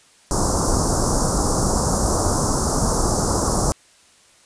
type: band-stop noise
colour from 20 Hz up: pink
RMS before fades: -19 dBFS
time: 0.31-3.72 s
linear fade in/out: 0 ms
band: 1300 to 5200 Hz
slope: 48 dB/octave
effects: white hiss -53 dBFS RMS until 4.45 s + resampled to 22050 Hz